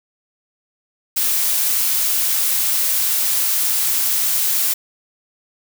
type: noise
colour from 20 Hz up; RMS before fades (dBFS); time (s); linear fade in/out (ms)
blue; -18; 1.16-4.74; 10
effects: none